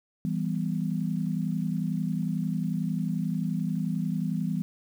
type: chord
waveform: sine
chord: E minor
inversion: none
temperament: equal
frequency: 164.81 / 196 / 246.9 Hz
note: E3 / G3 / B3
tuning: 0 / 0 / 0 cents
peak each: -29 / -30 / -33 dBFS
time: 0.25-4.62 s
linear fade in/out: 0 ms
effects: 9-bit